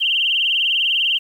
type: tone with vibrato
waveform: sine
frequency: 2960 Hz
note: F#7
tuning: in tune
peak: -15 dBFS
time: 0-1.19 s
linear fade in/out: 20 ms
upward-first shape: sine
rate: 20 Hz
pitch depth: 140 cents each way
effects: 8-bit